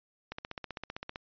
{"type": "click train", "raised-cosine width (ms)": 0.3, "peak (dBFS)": -22, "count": 14, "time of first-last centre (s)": [0.32, 1.159], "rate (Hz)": 15.5, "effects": ["resampled to 11025 Hz"]}